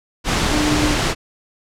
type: tone in noise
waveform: sine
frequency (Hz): 300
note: D4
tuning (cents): +37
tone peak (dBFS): -18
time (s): 0.5-0.96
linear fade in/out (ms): 50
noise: pink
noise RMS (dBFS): -18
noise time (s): 0.24-1.15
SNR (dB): -3
effects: low-pass 7000 Hz 12 dB/octave